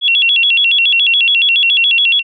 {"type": "tone with vibrato", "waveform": "sine", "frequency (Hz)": 3031, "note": "F#7", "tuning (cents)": 41, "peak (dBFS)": -8, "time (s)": [0.01, 2.23], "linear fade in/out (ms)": 50, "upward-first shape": "square", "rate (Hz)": 7.1, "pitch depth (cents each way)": 180, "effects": []}